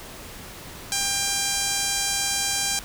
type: tone with band-pass filter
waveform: sawtooth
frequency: 796 Hz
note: G5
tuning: 26 cents sharp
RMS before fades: -25 dBFS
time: 0.92-2.79 s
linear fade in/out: 0 ms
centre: 7000 Hz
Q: 1.4
effects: pink hiss -40 dBFS RMS until 2.84 s